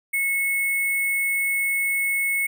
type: tone with sample-and-hold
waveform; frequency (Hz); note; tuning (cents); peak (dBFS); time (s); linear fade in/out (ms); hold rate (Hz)
sine; 2192; C#7; -20; -20; 0.13-2.47; 10; 11025
effects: none